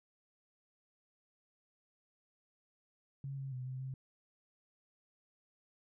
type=tone with pitch steps; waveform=sine; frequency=137.5 / 135.4 / 127 / 129.8 / 132.1 Hz; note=C#3 / C#3 / B2 / C3 / C3; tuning=-14 / -40 / +49 / -13 / +17 cents; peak=-39 dBFS; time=3.24-3.94 s; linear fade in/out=2 ms; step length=140 ms; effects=none